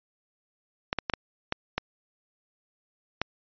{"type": "clicks", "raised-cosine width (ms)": 0.3, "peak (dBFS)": -10, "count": 7, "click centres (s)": [0.929, 0.987, 1.098, 1.137, 1.524, 1.78, 3.216], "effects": ["resampled to 11025 Hz"]}